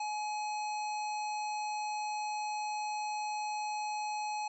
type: harmonic tone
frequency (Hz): 845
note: G#5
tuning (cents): +30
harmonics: 1 / 3 / 5 / 7 / 9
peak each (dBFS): -34 / -44 / -48 / -51 / -53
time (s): 0-4.48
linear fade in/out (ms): 5
effects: none